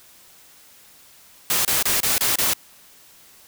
white noise bursts, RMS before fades -20 dBFS, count 6, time 1.5-2.535 s, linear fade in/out 2 ms, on 150 ms, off 27 ms, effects white hiss -50 dBFS RMS until 3.47 s

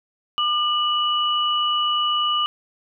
sine tone pair together, 1203.3 / 2944 Hz, D6 / F#7, +42 / -9 cents, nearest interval octave + minor third, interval 1549 cents, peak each -21 dBFS, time 0.38-2.46 s, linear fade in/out 0 ms, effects none

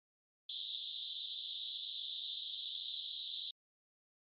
pink band-pass noise, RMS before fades -44 dBFS, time 0.49-3.51 s, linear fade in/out 5 ms, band 3300 to 3900 Hz, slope 96 dB/octave, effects MP3 32 kbps

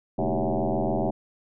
sine tone with frequency modulation, 207.5 Hz, G#3, 1 cent flat, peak -22 dBFS, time 0.18-1.11 s, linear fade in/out 10 ms, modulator 86.9 Hz, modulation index 6.5, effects none

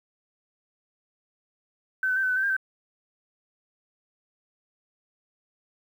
sine tone with pitch steps, 1529 / 1509 / 1560 / 1516 / 1500 / 1546 / 1604 / 1541 Hz, G6 / F#6 / G6 / F#6 / F#6 / G6 / G6 / G6, -44 / +34 / -9 / +42 / +23 / -24 / +39 / -30 cents, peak -22 dBFS, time 2.03-2.566 s, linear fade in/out 2 ms, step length 67 ms, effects 9-bit

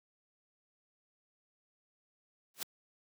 white noise with exponential growth, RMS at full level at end -33 dBFS, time 2.54-2.63 s, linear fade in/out 2 ms, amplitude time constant 18 ms, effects high-pass 150 Hz 12 dB/octave

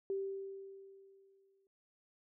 sine tone with exponential decay, 390 Hz, G4, 9 cents flat, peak -33 dBFS, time 0.1-1.67 s, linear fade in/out 1 ms, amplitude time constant 340 ms, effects none

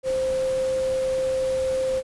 sine tone in noise, 523 Hz, C5, 1 cent flat, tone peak -21 dBFS, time 0.03-2.03 s, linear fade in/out 50 ms, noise pink, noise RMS -38 dBFS, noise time 0.03-2.03 s, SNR +14 dB, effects resampled to 24000 Hz

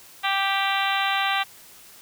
harmonic tone, 392 Hz, G4, in tune, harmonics 2 / 3 / 4 / 5 / 6 / 7 / 8 / 9 / 10, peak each -26 / -28 / -29 / -30 / -31 / -31 / -32 / -33 / -33 dBFS, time 0.23-1.44 s, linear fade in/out 20 ms, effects white hiss -48 dBFS RMS until 2.01 s

